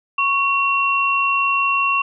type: tone pair together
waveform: sine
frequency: 1108.7 / 2733 Hz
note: C#6 / F7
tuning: 0 / -38 cents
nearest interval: octave + major third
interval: 1562 cents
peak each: -18 dBFS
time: 0.18-2.02 s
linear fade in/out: 5 ms
effects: none